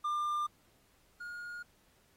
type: tone pair in turn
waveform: triangle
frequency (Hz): 1197 / 1430.7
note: D6 / F6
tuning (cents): +33 / +41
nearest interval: minor third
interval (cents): 308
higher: second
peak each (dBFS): -29 / -39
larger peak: first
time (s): 0.04-0.47 / 1.2-1.63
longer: neither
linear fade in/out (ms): 10
effects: pink hiss -69 dBFS RMS until 2.16 s + AAC 48 kbps